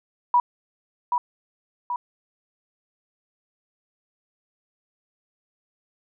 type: tone with echo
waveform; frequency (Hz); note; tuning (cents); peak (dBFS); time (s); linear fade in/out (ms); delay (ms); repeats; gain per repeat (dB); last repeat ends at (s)
sine; 973; B5; -26; -14; 0.34-0.4; 2; 780; 2; -5; 1.96
effects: none